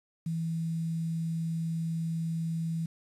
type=tone with quantisation; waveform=sine; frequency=164 Hz; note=E3; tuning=9 cents flat; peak=-29 dBFS; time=0.26-2.86 s; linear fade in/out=5 ms; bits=9; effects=resampled to 32000 Hz